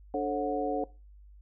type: harmonic tone with a mistuned harmonic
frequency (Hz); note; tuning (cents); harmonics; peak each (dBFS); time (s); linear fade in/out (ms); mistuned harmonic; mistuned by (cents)
146.3; D3; -6; 2 / 3 / 4 / 5; -33 / -33 / -33 / -33; 0.14-0.84; 2; 4; -140
effects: noise-tail reverb RT60 0.3 s tail -21 dB re dry + added 50 Hz sine -50 dBFS peak until 1.41 s